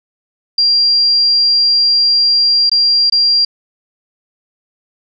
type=tone with dropouts; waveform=sine; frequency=4760 Hz; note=D8; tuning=22 cents sharp; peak=-8 dBFS; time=0.58-3.45 s; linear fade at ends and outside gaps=5 ms; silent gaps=2.696-2.715 / 3.099-3.122 s; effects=none